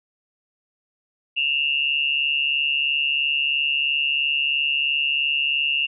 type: tone pair together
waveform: sine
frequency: 2700 / 2843 Hz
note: E7 / F7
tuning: +41 / +30 cents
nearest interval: minor second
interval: 89 cents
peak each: -21 / -23 dBFS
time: 1.36-5.87 s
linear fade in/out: 20 ms
effects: none